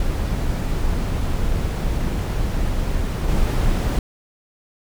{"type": "noise with level steps", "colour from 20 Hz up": "brown", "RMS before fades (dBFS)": [-21, -18], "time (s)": [0, 3.99], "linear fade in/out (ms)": 2, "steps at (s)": 3.28, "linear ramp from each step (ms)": 5, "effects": []}